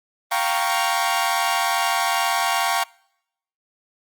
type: chord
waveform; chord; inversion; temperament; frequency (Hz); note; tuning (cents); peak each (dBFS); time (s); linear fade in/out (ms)
sawtooth; G half-diminished seventh; third; equal with one note detuned; 698.5 / 780.8 / 932.3 / 1108.7; F5 / G5 / Bb5 / Db6; 0 / -7 / 0 / 0; -21; 0.31-2.84; 10
effects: noise-tail reverb RT60 0.8 s tail -26 dB re dry + Opus 32 kbps